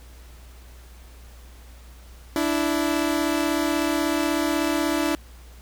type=tone pair together; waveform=sawtooth; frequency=292.8 / 329.1 Hz; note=D4 / E4; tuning=-5 / -3 cents; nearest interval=major second; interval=202 cents; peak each=-20 dBFS; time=2.36-5.15 s; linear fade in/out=0 ms; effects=added 60 Hz sine -43 dBFS peak until 5.61 s + pink hiss -52 dBFS RMS until 5.61 s